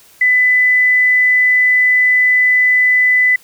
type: tone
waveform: sine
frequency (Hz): 2000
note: B6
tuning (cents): +21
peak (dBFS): -8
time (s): 0.21-3.36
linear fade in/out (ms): 5
effects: white hiss -46 dBFS RMS until 3.43 s